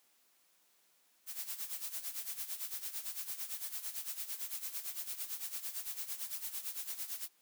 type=noise with tremolo; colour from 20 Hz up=blue; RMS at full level=-39 dBFS; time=1.26-7.29 s; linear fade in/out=50 ms; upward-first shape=sine; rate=8.9 Hz; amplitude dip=75%; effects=white hiss -71 dBFS RMS until 7.41 s + high-pass 200 Hz 12 dB/octave